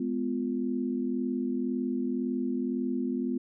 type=chord; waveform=sine; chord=F diminished; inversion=first; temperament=just; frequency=209.5 / 251.4 / 349.2 Hz; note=Ab3 / Cb4 / F4; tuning=+15 / +31 / 0 cents; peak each=-34 / -29 / -35 dBFS; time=0-3.38 s; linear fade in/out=5 ms; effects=none